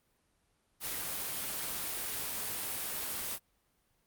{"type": "noise", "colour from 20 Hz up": "white", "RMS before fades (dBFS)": -37, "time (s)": [0.8, 3.39], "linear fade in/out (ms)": 50, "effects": ["pink hiss -74 dBFS RMS until 4.06 s", "Opus 32 kbps"]}